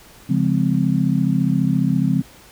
sine chord, Db major seventh, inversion none, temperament just, 138.59 / 173.24 / 207.9 / 259.9 Hz, Db3 / F3 / Ab3 / C4, 0 / -14 / +2 / -11 cents, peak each -21 / -19 / -22 / -21 dBFS, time 0.29-2.22 s, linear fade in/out 10 ms, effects pink hiss -46 dBFS RMS until 2.51 s

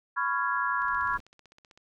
sine chord, C# dominant seventh, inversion third, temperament just, 997.9 / 1108.7 / 1385.9 / 1663.1 Hz, B5 / C#6 / E#6 / G#6, +18 / 0 / -14 / +2 cents, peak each -31 dBFS, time 0.16-1.18 s, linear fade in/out 20 ms
brown noise with exponential growth, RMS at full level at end -42 dBFS, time 0.23-1.2 s, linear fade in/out 5 ms, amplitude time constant 210 ms
click train, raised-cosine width 0.2 ms, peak -37 dBFS, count 16, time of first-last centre 0.82-1.775 s, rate 15.7 Hz
effects none

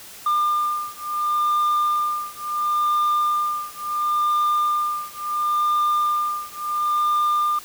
sine beating tone pair, 1201 / 1201.72 Hz, D6 / D6, +38 / +39 cents, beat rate 0.72 Hz, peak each -20 / -20 dBFS, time 0.26-7.59 s, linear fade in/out 5 ms, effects tanh soft clip ceiling -16 dBFS + white hiss -41 dBFS RMS until 7.64 s

